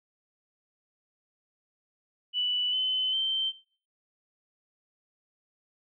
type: tone with pitch steps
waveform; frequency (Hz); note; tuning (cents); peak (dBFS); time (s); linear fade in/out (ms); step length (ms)
sine; 2967 / 3040 / 3115; F#7 / F#7 / G7; +4 / +46 / -12; -25; 2.33-3.53; 50; 400
effects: noise-tail reverb RT60 0.4 s tail -20 dB re dry